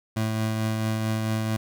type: tone with tremolo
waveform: 25% pulse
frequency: 110 Hz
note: A2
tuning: in tune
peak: -19 dBFS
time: 0.16-1.57 s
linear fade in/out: 10 ms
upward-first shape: triangle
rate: 4.5 Hz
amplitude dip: 30%
effects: none